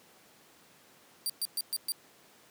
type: tone bursts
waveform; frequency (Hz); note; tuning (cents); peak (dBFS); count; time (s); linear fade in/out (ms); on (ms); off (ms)
15% pulse; 4700; D8; +1; -23; 5; 1.26-1.92; 0; 36; 120
effects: pink hiss -59 dBFS RMS until 2.5 s + high-pass 200 Hz 12 dB/octave